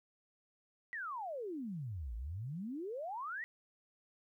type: exponential two-way sweep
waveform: sine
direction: down then up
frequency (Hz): 1975.5 to 53 to 1975.5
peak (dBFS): -39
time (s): 0.93-3.44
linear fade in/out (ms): 0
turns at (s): 2.15
effects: 13-bit